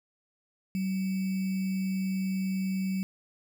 sine tone with sample-and-hold, 190 Hz, F#3, 46 cents sharp, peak -27 dBFS, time 0.75-3.03 s, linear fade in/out 0 ms, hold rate 2450 Hz, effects none

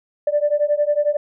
sine beating tone pair, 584 / 595 Hz, D5 / D5, -10 / +22 cents, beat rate 11 Hz, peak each -18 dBFS, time 0.27-1.17 s, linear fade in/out 5 ms, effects tanh soft clip ceiling -8 dBFS

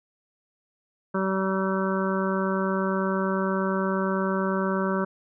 harmonic tone, 191.3 Hz, G3, 42 cents flat, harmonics 1 / 2 / 3 / 5 / 6 / 7 / 8, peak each -26 / -29 / -31 / -33 / -34 / -34 / -35 dBFS, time 1.14-5.05 s, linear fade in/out 10 ms, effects none

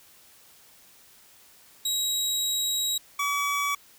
25% pulse tone pair in turn, 3836 / 1140.4 Hz, A#7 / C#6, +49 / +49 cents, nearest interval octave + major sixth, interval 2100 cents, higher first, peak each -21 dBFS, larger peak neither, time 1.85-2.98 / 3.19-3.75 s, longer first, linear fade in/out 5 ms, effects white hiss -55 dBFS RMS until 3.98 s

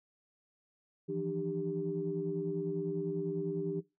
sine tone cluster, 161.6 / 171.6 / 299.2 / 394.7 Hz, E3 / F3 / D4 / G4, -34 / -30 / +32 / +12 cents, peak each -40 / -40 / -39 / -35 dBFS, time 1.08-3.81 s, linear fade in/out 20 ms, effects noise-tail reverb RT60 0.2 s tail -17 dB re dry + tanh soft clip ceiling -22 dBFS

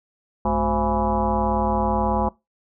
sine tone with frequency modulation, 523.3 Hz, C5, in tune, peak -18 dBFS, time 0.45-2.29 s, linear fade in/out 5 ms, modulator 155 Hz, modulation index 3.2, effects noise-tail reverb RT60 0.2 s tail -21 dB re dry

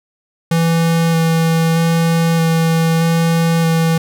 square tone with vibrato, 164.81 Hz, E3, in tune, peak -12 dBFS, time 0.51-3.98 s, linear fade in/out 5 ms, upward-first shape square, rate 0.8 Hz, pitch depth 10 cents each way, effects none

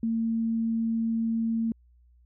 sine tone, 226.8 Hz, A#3, 47 cents flat, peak -24 dBFS, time 0.03-1.72 s, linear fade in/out 2 ms, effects added 60 Hz sine -56 dBFS peak until 2.25 s

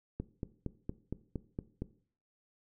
click train, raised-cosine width 3 ms, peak -23 dBFS, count 8, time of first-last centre 0.2-1.82 s, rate 4.32 Hz, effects noise-tail reverb RT60 0.5 s tail -17 dB re dry

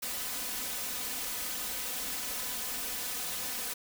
white noise with comb filter, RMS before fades -36 dBFS, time 0.02-3.74 s, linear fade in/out 10 ms, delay 4 ms, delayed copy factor +0.85, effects none

